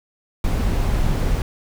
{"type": "noise", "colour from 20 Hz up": "brown", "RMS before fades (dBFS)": -19, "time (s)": [0.44, 1.42], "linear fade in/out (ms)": 2, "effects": []}